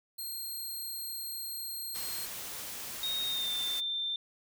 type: tone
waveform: 5% pulse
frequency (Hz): 4209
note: C8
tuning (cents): +9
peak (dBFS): -30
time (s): 0.18-2.26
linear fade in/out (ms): 10
type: noise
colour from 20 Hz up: white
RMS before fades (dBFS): -41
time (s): 1.94-3.81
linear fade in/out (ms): 20
type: tone with pitch glide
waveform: sine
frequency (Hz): 3729 to 3575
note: A#7 to A7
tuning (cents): 0 to +27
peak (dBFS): -31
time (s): 3.03-4.16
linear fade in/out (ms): 2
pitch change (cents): -73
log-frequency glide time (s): 3.25-3.52
effects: none